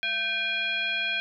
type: tone with frequency modulation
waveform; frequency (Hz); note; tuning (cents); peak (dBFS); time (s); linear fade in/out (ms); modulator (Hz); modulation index
sine; 2429; D#7; -42; -25; 0.03-1.2; 0; 875; 1.2
effects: none